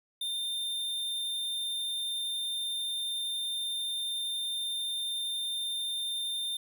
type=tone; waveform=square; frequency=3611 Hz; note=A7; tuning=44 cents sharp; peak=-32 dBFS; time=0.21-6.57 s; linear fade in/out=5 ms; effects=none